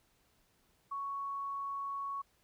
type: tone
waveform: sine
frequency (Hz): 1112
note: C#6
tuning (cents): +5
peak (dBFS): -36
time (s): 0.91-2.22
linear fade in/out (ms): 10
effects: pink hiss -72 dBFS RMS until 2.43 s